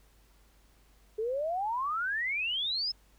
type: exponential sweep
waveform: sine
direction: up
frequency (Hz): 421 to 5274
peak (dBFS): -29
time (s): 1.18-2.92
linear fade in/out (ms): 10
effects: added 50 Hz sine -61 dBFS peak until 3.18 s + pink hiss -66 dBFS RMS until 3.18 s